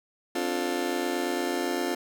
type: chord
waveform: 30% pulse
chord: D minor seventh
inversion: third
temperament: just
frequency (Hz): 264.3 / 293.7 / 352.4 / 440.5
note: C4 / D4 / F4 / A4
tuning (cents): +18 / 0 / +16 / +2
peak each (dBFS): -30 / -32 / -27 / -33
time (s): 0.35-1.95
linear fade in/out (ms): 5
effects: none